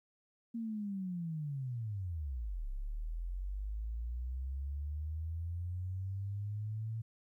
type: linear two-way sweep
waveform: sine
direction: down then up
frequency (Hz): 234 to 32.7 to 113.4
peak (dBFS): -36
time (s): 0.54-7.02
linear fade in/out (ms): 10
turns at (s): 2.68
effects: 13-bit